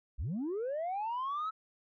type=linear sweep; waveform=sine; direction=up; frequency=42.85 to 1318.5 Hz; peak=-31 dBFS; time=0.18-1.51 s; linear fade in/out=20 ms; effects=tanh soft clip ceiling -31 dBFS